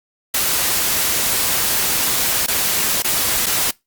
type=noise with dropouts; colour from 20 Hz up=white; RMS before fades=-18 dBFS; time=0.34-3.71 s; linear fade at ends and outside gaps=5 ms; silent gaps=2.464-2.481 / 3.023-3.044 / 3.461-3.465 s; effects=noise-tail reverb RT60 0.2 s tail -23 dB re dry + Opus 48 kbps